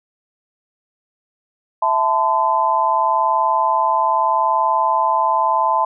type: chord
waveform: sine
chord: A minor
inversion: second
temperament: equal with one note detuned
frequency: 659.3 / 880 / 1020.8 Hz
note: E5 / A5 / C6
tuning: 0 / 0 / -43 cents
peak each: -22 / -17 / -17 dBFS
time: 1.82-5.85 s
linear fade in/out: 5 ms
effects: none